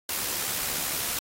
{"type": "noise with amplitude modulation", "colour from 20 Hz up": "white", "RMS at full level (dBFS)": -28, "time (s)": [0.09, 1.19], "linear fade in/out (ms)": 2, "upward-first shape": "sine", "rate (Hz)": 72.4, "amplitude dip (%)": 40, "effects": ["AAC 48 kbps"]}